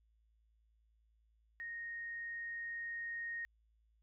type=tone with level ramp; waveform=sine; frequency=1861 Hz; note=A#6; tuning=3 cents flat; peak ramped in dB=-42 to -39 dBFS; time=1.6-3.45 s; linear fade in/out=0 ms; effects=added 55 Hz sine -70 dBFS peak until 4.02 s